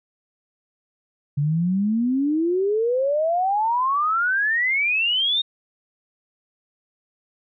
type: exponential sweep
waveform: sine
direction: up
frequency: 140 to 3729 Hz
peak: -18 dBFS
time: 1.37-5.42 s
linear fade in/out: 10 ms
effects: none